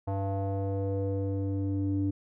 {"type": "tone with low-pass filter sweep", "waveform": "square", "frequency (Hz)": 98, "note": "G2", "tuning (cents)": 0, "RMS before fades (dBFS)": -30, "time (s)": [0.07, 2.11], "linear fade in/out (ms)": 10, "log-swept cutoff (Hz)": [780, 290], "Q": 3.8, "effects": []}